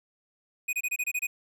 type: tone bursts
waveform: square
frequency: 2489 Hz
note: D#7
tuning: in tune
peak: -27 dBFS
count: 8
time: 0.68-1.27 s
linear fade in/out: 10 ms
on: 51 ms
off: 26 ms
effects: none